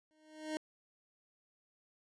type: tone with exponential growth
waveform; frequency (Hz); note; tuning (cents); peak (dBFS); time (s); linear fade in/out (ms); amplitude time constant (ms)
25% pulse; 310; D#4; -6; -30; 0.11-0.57; 0; 100
effects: resampled to 22050 Hz